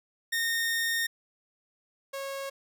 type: tone pair in turn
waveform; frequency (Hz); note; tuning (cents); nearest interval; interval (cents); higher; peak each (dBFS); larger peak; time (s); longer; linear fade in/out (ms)
sawtooth; 1839 / 547.7; A#6 / C#5; -24 / -21; octave + major sixth; 2097; first; -23 / -30; first; 0.32-1.07 / 2.13-2.5; first; 10
effects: none